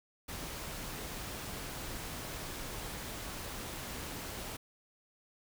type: noise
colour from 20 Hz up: pink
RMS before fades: -42 dBFS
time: 0.28-4.57 s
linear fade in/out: 10 ms
effects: none